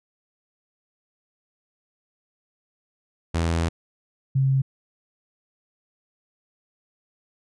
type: tone pair in turn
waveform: sawtooth / sine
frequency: 83.2 / 134.3 Hz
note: E2 / C3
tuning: +17 / +46 cents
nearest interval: minor sixth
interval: 829 cents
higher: second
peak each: -17 dBFS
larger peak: neither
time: 3.34-3.69 / 4.35-4.62 s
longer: first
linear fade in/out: 10 ms
effects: resampled to 22050 Hz